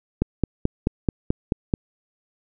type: click train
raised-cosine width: 3 ms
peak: -6 dBFS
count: 8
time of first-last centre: 0.22-1.738 s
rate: 4.61 Hz
effects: none